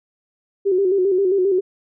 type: tone with vibrato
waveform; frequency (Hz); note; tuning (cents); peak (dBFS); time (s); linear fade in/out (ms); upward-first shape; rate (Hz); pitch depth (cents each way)
sine; 381.1; G4; -49; -14; 0.65-1.61; 20; square; 7.5; 69
effects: none